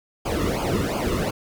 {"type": "noise with flanger", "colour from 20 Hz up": "brown", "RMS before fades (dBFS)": -24, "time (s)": [0.25, 1.31], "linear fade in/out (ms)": 10, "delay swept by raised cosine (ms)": [0.52, 1.31], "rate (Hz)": 2.8, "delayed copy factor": -0.95, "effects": []}